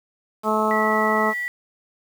harmonic tone, 216 Hz, A3, 32 cents flat, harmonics 1 / 2 / 3 / 4 / 5 / 6, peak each -25 / -25 / -25 / -25 / -25 / -25 dBFS, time 0.43-1.34 s, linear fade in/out 50 ms
sine tone, 1952 Hz, B6, 21 cents flat, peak -24 dBFS, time 0.71-1.48 s, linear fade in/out 0 ms
effects 7-bit

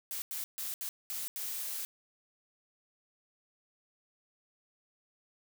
blue noise bursts at uneven times, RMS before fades -38 dBFS, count 6, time 0.11-0.22 / 0.31-0.44 / 0.58-0.74 / 0.81-0.89 / 1.1-1.28 / 1.36-1.85 s, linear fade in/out 0 ms, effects none

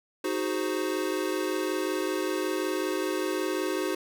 square chord, Ab dominant seventh, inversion second, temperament equal, 311.1 / 370 / 415.3 / 523.3 Hz, Eb4 / Gb4 / Ab4 / C5, 0 / 0 / 0 / 0 cents, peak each -33 / -31 / -36 / -36 dBFS, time 0.24-3.95 s, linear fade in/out 5 ms, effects none

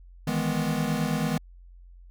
square chord, E major seventh, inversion third, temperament equal, 155.56 / 164.81 / 207.7 / 246.9 Hz, D#3 / E3 / G#3 / B3, 0 / 0 / 0 / 0 cents, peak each -31 dBFS, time 0.27-1.38 s, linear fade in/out 5 ms, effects added 44 Hz sine -46 dBFS peak until 2.1 s

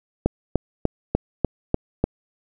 click train, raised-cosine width 2 ms, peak -4 dBFS, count 7, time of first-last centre 0.26-2.04 s, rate 3.37 Hz, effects none

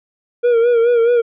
triangle tone with vibrato, 471.4 Hz, A#4, 19 cents sharp, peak -8 dBFS, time 0.43-1.22 s, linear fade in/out 20 ms, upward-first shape sine, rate 4.7 Hz, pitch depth 58 cents each way, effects resampled to 8000 Hz

